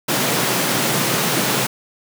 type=high-pass noise; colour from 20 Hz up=pink; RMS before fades=-19 dBFS; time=0.08-1.67 s; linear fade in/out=10 ms; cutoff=120 Hz; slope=96 dB/octave; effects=none